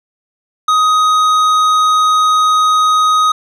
triangle tone with tanh clipping, 1254 Hz, D#6, 13 cents sharp, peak -10 dBFS, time 0.68-3.32 s, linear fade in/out 5 ms, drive 15 dB, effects none

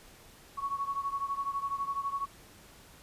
sine beating tone pair, 1108.7 / 1120.7 Hz, C#6 / C#6, 0 / +19 cents, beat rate 12 Hz, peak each -33 / -36 dBFS, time 0.57-2.26 s, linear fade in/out 20 ms, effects pink hiss -55 dBFS RMS until 3.02 s + resampled to 32000 Hz

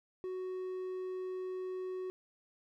triangle tone, 370.8 Hz, F#4, 4 cents sharp, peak -35 dBFS, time 0.24-2.1 s, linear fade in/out 0 ms, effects none

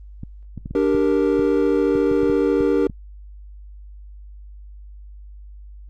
clicks, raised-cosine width 5 ms, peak -18 dBFS, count 12, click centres 0.234 / 0.577 / 0.659 / 0.71 / 0.948 / 1.394 / 1.955 / 2.115 / 2.232 / 2.299 / 2.607 / 2.898 s
triangle chord, G minor, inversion second, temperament equal, 293.7 / 392 / 466.2 Hz, D4 / G4 / Bb4, 0 / 0 / 0 cents, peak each -18 dBFS, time 0.75-2.87 s, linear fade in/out 2 ms
effects added 50 Hz sine -37 dBFS peak until 5.89 s + Opus 32 kbps

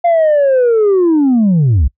sine linear sweep, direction down, 698.5 to 57.4 Hz, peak -5 dBFS, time 0.04-1.88 s, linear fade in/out 10 ms, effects noise-tail reverb RT60 0.1 s tail -26 dB re dry + tanh soft clip ceiling -6 dBFS

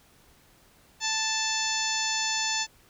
harmonic tone, 880 Hz, A5, in tune, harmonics 1 / 2 / 3 / 4 / 5 / 6 / 7 / 8, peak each -34 / -34 / -34 / -34 / -34 / -34 / -34 / -34 dBFS, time 1-2.67 s, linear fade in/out 50 ms, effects pink hiss -59 dBFS RMS until 2.89 s

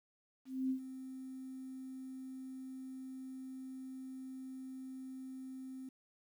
sine tone with ADSR envelope, 261.6 Hz, C4, in tune, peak -31 dBFS, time 0.45-5.89 s, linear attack 250 ms, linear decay 90 ms, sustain -13 dB, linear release 4 ms, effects 11-bit

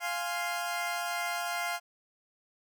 20% pulse chord, F minor, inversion none, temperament equal, 698.5 / 830.6 / 1046.5 Hz, F5 / Ab5 / C6, 0 / 0 / 0 cents, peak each -28 / -34 / -34 dBFS, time 0-1.8 s, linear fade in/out 50 ms, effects none

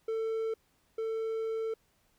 triangle tone pair in turn, 446.3 / 446.3 Hz, A4 / A4, +25 / +25 cents, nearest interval unison, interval 0 cents, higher neither, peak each -28 / -29 dBFS, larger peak first, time 0.08-0.54 / 0.98-1.74 s, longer second, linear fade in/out 5 ms, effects pink hiss -71 dBFS RMS until 2.18 s

